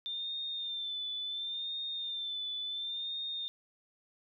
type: tone with vibrato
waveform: sine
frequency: 3580 Hz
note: A7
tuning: 29 cents sharp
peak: -35 dBFS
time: 0.06-3.48 s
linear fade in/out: 0 ms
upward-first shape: sine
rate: 0.71 Hz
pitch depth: 48 cents each way
effects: none